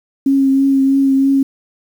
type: tone with vibrato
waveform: sine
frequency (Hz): 271.5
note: C#4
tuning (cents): -36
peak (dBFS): -9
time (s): 0.26-1.43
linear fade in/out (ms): 5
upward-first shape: triangle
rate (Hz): 3.1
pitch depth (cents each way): 22
effects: 7-bit